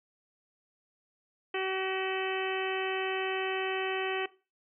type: harmonic tone with a mistuned harmonic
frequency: 380 Hz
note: F#4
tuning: 46 cents sharp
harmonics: 1 / 2 / 3 / 4 / 5 / 6 / 7 / 8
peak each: -32 / -38 / -41 / -42 / -40 / -44 / -39 / -41 dBFS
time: 1.54-4.26 s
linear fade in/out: 5 ms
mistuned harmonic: 7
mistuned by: -30 cents
effects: noise-tail reverb RT60 0.3 s tail -17 dB re dry